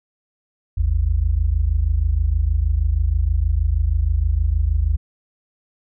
sine tone pair together, 52.86 / 79.2 Hz, G#1 / D#2, +31 / +31 cents, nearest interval perfect fifth, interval 700 cents, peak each -18 dBFS, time 0.77-4.97 s, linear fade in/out 10 ms, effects none

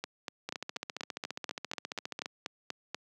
two click trains, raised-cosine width 0.2 ms, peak -19 / -18 dBFS, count 27 / 13, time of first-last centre 0.49-2.259 / 0.04-2.946 s, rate 14.7 / 4.13 Hz, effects high-pass 200 Hz 12 dB/octave

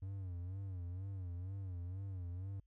triangle tone with vibrato, 92.5 Hz, F#2, in tune, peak -39 dBFS, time 0.02-2.6 s, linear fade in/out 5 ms, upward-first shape sine, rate 2.1 Hz, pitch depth 110 cents each way, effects added 50 Hz sine -70 dBFS peak until 2.66 s

